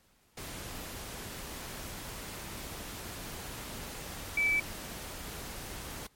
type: tone in noise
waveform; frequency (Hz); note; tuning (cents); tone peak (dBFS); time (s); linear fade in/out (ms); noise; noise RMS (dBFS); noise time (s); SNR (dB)
sine; 2308; D7; -31; -25; 4.37-4.6; 5; pink; -42; 0.37-6.07; +14
effects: pink hiss -67 dBFS RMS until 6.15 s + MP3 64 kbps